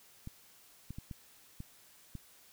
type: clicks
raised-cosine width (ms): 5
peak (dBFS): -30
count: 6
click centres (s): 0.274 / 0.906 / 0.985 / 1.112 / 1.604 / 2.153
effects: white hiss -61 dBFS RMS until 2.52 s